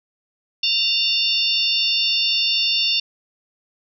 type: harmonic tone with a mistuned harmonic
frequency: 896 Hz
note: A5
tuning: 31 cents sharp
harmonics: 3 / 4 / 5 / 6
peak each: -21 / -22 / -23 / -24 dBFS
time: 0.63-3 s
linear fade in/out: 5 ms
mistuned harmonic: 3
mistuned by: +64 cents
effects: none